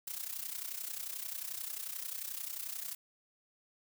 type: noise with amplitude modulation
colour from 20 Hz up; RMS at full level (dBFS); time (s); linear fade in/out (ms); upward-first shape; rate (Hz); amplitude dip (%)
blue; -38; 0.07-2.95; 5; sine; 31.3; 75
effects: none